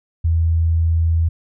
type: tone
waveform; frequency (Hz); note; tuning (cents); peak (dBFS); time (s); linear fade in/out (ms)
sine; 82.3; E2; -2; -13; 0.24-1.29; 10
effects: none